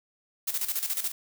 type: noise with tremolo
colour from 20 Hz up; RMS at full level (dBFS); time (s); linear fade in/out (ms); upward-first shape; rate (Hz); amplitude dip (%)
blue; -28; 0.47-1.12; 10; square; 14; 70
effects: none